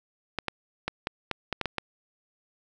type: clicks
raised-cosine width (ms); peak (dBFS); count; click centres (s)
0.3; -12; 9; 0.387 / 0.483 / 0.88 / 1.071 / 1.313 / 1.527 / 1.613 / 1.657 / 1.783
effects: none